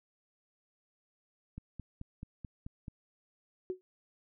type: click train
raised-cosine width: 5 ms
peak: -30 dBFS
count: 7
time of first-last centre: 1.58-2.882 s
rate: 4.61 Hz
type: tone with exponential decay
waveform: sine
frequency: 370 Hz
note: F#4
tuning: in tune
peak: -29 dBFS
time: 3.7-3.81 s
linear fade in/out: 0 ms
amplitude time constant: 22 ms
effects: none